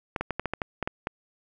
clicks, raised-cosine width 0.5 ms, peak -13 dBFS, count 10, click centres 0.162 / 0.21 / 0.307 / 0.396 / 0.457 / 0.536 / 0.618 / 0.827 / 0.875 / 1.071 s, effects none

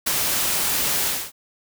white noise with ADSR envelope, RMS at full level -20 dBFS, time 0.06-1.32 s, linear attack 13 ms, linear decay 10 ms, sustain -2 dB, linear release 250 ms, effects none

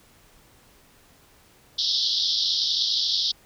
pink band-pass noise, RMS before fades -24 dBFS, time 1.78-3.32 s, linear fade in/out 10 ms, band 3300 to 5400 Hz, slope 96 dB/octave, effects pink hiss -56 dBFS RMS until 3.45 s

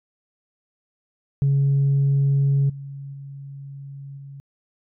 sine tone with level steps, 138.9 Hz, C#3, 4 cents sharp, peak -14 / -32 / -34 / -36 dBFS, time 1.42-4.4 s, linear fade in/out 0 ms, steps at 2.69 / 3.13 / 4.17 s, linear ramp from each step 10 ms, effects tanh soft clip ceiling -13 dBFS

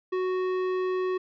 sine tone with tanh clipping, 370 Hz, F#4, in tune, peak -27 dBFS, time 0.12-1.18 s, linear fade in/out 10 ms, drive 14 dB, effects none

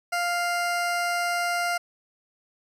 20% pulse tone, 699 Hz, F5, 1 cent sharp, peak -19 dBFS, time 0.12-1.78 s, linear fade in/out 10 ms, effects low-pass 12000 Hz 12 dB/octave + 10-bit

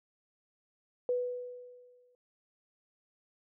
sine tone with exponential decay, 493.9 Hz, B4, in tune, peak -26 dBFS, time 1.09-2.15 s, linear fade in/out 1 ms, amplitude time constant 230 ms, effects none

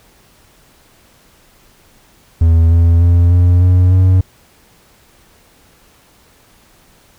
triangle tone with pitch steps, 82.41 / 84.38 / 86.41 / 88.48 / 90.6 / 92.77 Hz, E2 / E2 / F2 / F2 / F#2 / F#2, 0 / +41 / -18 / +23 / -36 / +5 cents, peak -4 dBFS, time 2.41-4.21 s, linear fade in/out 5 ms, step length 300 ms, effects pink hiss -49 dBFS RMS until 7.18 s

